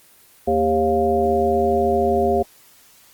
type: harmonic tone with a mistuned harmonic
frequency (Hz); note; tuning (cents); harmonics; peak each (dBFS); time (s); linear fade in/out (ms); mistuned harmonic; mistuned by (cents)
77.78; D#2; 0; 1 / 3 / 5 / 7 / 9; -28 / -24 / -19 / -23 / -20; 0.47-2.43; 10; 5; +42
effects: white hiss -51 dBFS RMS until 3.13 s + Opus 24 kbps